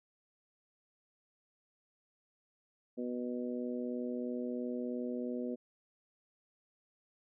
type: harmonic tone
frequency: 123 Hz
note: B2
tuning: 7 cents flat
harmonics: 2 / 3 / 4 / 5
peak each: -37 / -42 / -42 / -47 dBFS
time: 2.97-5.56 s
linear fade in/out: 20 ms
effects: none